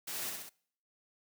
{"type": "noise with echo", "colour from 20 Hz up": "white", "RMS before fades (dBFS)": -40, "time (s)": [0.07, 0.3], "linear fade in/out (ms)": 10, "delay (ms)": 65, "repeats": 3, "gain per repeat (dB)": -3, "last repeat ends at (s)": 0.495, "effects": ["noise-tail reverb RT60 0.6 s tail -24 dB re dry", "high-pass 150 Hz 12 dB/octave"]}